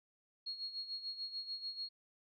sine tone with tremolo, 4300 Hz, C8, 47 cents sharp, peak -38 dBFS, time 0.46-1.89 s, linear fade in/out 10 ms, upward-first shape sine, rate 6.8 Hz, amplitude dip 70%, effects none

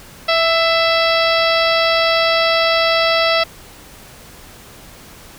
harmonic tone with a mistuned harmonic, 659.3 Hz, E5, in tune, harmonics 1 / 2 / 3 / 4 / 5 / 6 / 7 / 8, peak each -16 / -19 / -21 / -22 / -23 / -24 / -24 / -25 dBFS, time 0.28-3.44 s, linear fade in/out 10 ms, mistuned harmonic 3, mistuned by +24 cents, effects pink hiss -40 dBFS RMS until 5.38 s

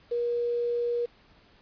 sine tone with quantisation, 477.2 Hz, A#4, 41 cents sharp, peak -25 dBFS, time 0.11-1.06 s, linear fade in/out 10 ms, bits 8, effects pink hiss -59 dBFS RMS until 1.61 s + resampled to 11025 Hz

